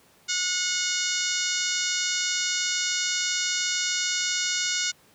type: harmonic tone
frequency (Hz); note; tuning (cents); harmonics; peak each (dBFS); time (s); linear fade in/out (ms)
727; F#5; -31; 2 / 3 / 4 / 5 / 6 / 7 / 8 / 9 / 10; -33 / -33 / -33 / -33 / -33 / -33 / -33 / -33 / -33; 0.28-4.92; 20
effects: pink hiss -58 dBFS RMS until 5.14 s + high-pass 100 Hz 12 dB/octave